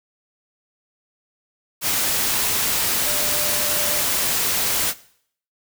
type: tone in noise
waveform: sine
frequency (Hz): 594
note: D5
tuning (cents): +20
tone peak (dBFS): -32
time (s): 3.03-4.04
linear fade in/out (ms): 50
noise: white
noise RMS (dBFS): -21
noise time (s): 1.81-4.94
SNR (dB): -14
effects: noise-tail reverb RT60 0.6 s tail -18 dB re dry